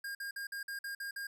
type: tone bursts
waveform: square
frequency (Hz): 1615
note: G#6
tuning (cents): -49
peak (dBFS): -39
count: 8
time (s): 0.04-1.27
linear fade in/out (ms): 5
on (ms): 110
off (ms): 50
effects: none